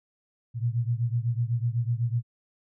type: beating tone pair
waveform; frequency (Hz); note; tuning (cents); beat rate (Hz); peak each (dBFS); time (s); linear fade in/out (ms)
sine; 115.5 / 123.5; A#2 / B2; -16 / 0; 8; -26 / -28; 0.54-2.23; 50
effects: none